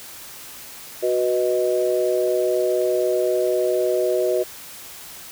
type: chord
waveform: sine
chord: B major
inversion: second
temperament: equal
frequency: 370 / 493.9 / 622.3 Hz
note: F#4 / B4 / D#5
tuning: 0 / 0 / 0 cents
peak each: -21 / -23 / -22 dBFS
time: 1.02-4.44 s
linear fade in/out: 20 ms
effects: white hiss -39 dBFS RMS until 5.31 s